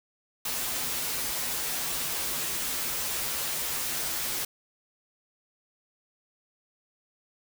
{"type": "noise with comb filter", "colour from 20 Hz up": "white", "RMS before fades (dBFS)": -31, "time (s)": [0.45, 4.45], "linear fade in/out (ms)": 5, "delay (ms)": 10, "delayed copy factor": -0.85, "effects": []}